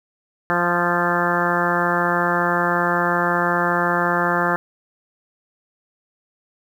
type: harmonic tone with a mistuned harmonic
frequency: 174.61 Hz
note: F3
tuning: in tune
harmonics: 1 / 2 / 3 / 4 / 5 / 6 / 7 / 8 / 9 / 10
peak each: -26 / -26 / -26 / -26 / -26 / -26 / -26 / -26 / -26 / -26 dBFS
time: 0.5-4.56 s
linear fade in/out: 0 ms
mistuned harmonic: 8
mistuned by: -21 cents
effects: 8-bit